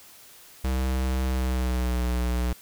square tone with pitch glide, 64.7 to 61.07 Hz, C2 to B1, -19 to -19 cents, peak -24 dBFS, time 0.64-2.53 s, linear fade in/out 5 ms, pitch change -100 cents, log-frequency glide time 1.3-2.07 s, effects white hiss -50 dBFS RMS until 2.61 s

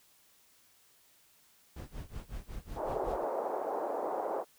brown noise with tremolo, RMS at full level -40 dBFS, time 1.76-3.24 s, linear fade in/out 5 ms, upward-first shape sine, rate 5.4 Hz, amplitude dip 95%
pink band-pass noise, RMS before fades -35 dBFS, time 2.75-4.45 s, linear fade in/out 50 ms, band 430 to 860 Hz, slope 24 dB/octave
effects white hiss -65 dBFS RMS until 4.58 s

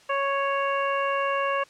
harmonic tone, 554.4 Hz, C#5, in tune, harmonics 1 / 2 / 3 / 4 / 5, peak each -27 / -26 / -32 / -37 / -34 dBFS, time 0.09-1.64 s, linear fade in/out 10 ms, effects white hiss -54 dBFS RMS until 1.69 s + low-pass 6000 Hz 12 dB/octave

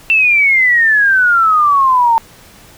sine exponential sweep, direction down, 2692 to 898 Hz, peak -7 dBFS, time 0.1-2.18 s, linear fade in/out 0 ms, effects pink hiss -41 dBFS RMS until 2.77 s

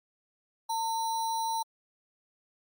sine tone with sample-and-hold, 903 Hz, A5, 45 cents sharp, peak -28 dBFS, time 0.69-1.63 s, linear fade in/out 10 ms, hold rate 4900 Hz, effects Opus 48 kbps

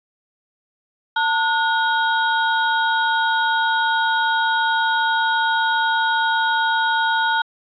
square ring-modulated tone, 1174.7 Hz, D6, in tune, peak -14 dBFS, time 1.16-7.42 s, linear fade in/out 5 ms, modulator 276 Hz, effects resampled to 11025 Hz + 8-bit

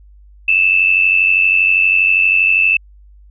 sine tone with amplitude modulation, 2637 Hz, E7, in tune, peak -6 dBFS, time 0.48-2.77 s, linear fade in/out 5 ms, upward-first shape sine, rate 92.5 Hz, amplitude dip 70%, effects added 50 Hz sine -40 dBFS peak until 3.3 s

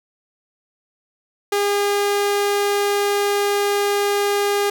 sawtooth tone, 406.1 Hz, G#4, 39 cents flat, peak -13 dBFS, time 1.52-4.7 s, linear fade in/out 5 ms, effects none

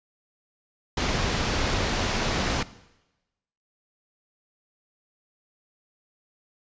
pink low-pass noise, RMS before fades -26 dBFS, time 0.97-2.63 s, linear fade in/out 5 ms, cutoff 6400 Hz, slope 24 dB/octave, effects noise-tail reverb RT60 1.0 s tail -18 dB re dry + resampled to 16000 Hz

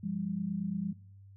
sine tone pair together, 172.8 / 201.6 Hz, F3 / G3, -18 / +49 cents, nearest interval minor third, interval 267 cents, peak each -36 / -34 dBFS, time 0.03-0.93 s, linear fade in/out 10 ms, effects noise-tail reverb RT60 0.6 s tail -21 dB re dry + added 98 Hz sine -51 dBFS peak until 1.36 s

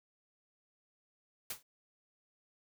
white noise with exponential decay, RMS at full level -35 dBFS, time 1.5-1.63 s, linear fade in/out 5 ms, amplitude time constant 28 ms, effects none

